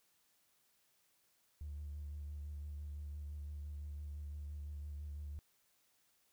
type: tone with vibrato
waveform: triangle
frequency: 73.42 Hz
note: D2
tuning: in tune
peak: -39 dBFS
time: 1.61-5.39 s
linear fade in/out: 0 ms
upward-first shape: sine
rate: 5.9 Hz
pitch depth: 27 cents each way
effects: tanh soft clip ceiling -40 dBFS + white hiss -75 dBFS RMS until 6.32 s